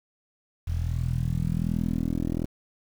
10% pulse tone with low-pass filter sweep, 41.2 Hz, E1, in tune, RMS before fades -27 dBFS, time 0.67-2.46 s, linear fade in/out 10 ms, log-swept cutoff 86 to 380 Hz, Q 2.6, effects 8-bit

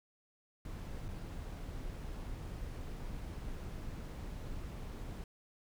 brown noise with dropouts, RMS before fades -43 dBFS, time 0.65-5.24 s, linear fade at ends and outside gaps 2 ms, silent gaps 1.083-1.087 s, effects none

